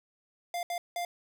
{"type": "tone bursts at uneven times", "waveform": "square", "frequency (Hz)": 698.5, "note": "F5", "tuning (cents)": 0, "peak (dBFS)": -32, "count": 3, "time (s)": [[0.54, 0.63], [0.7, 0.78], [0.96, 1.05]], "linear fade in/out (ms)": 2, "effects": []}